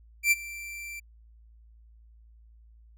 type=tone with ADSR envelope; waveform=45% pulse; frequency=2349 Hz; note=D7; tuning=in tune; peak=-17 dBFS; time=0.23-1 s; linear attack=84 ms; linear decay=31 ms; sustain=-20 dB; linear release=10 ms; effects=added 56 Hz sine -52 dBFS peak until 2.97 s